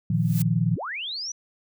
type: chord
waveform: sine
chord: Bb suspended fourth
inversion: none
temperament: equal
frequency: 116.54 / 155.56 / 174.61 Hz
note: Bb2 / Eb3 / F3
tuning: 0 / 0 / 0 cents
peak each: -24 dBFS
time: 0.1-0.76 s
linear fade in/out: 5 ms
type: noise with exponential growth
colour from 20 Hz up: blue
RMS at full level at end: -30 dBFS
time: 0.13-0.42 s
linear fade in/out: 2 ms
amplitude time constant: 61 ms
type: linear sweep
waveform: sine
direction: up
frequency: 176.5 to 6000 Hz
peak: -29 dBFS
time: 0.76-1.32 s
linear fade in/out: 5 ms
effects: none